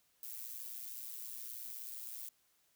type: noise with amplitude modulation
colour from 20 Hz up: violet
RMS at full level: -43 dBFS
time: 0.23-2.29 s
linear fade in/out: 2 ms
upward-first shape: sine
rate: 119 Hz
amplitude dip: 70%
effects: white hiss -74 dBFS RMS until 2.75 s